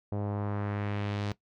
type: tone with low-pass filter sweep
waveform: sawtooth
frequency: 102.4 Hz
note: G#2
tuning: 24 cents flat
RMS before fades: -33 dBFS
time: 0.12-1.32 s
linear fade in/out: 0 ms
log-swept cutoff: 640 to 4800 Hz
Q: 1.3
effects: noise-tail reverb RT60 0.1 s tail -17 dB re dry